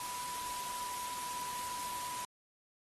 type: tone in noise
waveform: sine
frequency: 987.8 Hz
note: B5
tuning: in tune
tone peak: -40 dBFS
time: 0-2.25 s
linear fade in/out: 2 ms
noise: white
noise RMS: -43 dBFS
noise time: 0-2.25 s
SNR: 0 dB
effects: AAC 32 kbps